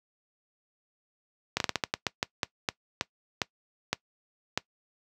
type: slowing click train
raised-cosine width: 0.2 ms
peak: -8 dBFS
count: 15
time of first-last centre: 1.57-4.576 s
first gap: 32 ms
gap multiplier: 1.26
effects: noise-tail reverb RT60 0.1 s tail -21 dB re dry + high-pass 80 Hz 12 dB/octave